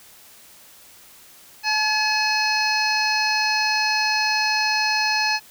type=harmonic tone with a mistuned harmonic; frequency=853 Hz; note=G#5; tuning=46 cents sharp; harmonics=1 / 2 / 3 / 5 / 6 / 7; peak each=-24 / -25 / -24 / -25 / -28 / -33 dBFS; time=1.63-5.4 s; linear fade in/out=50 ms; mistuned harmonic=1; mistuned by=+17 cents; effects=white hiss -48 dBFS RMS until 5.5 s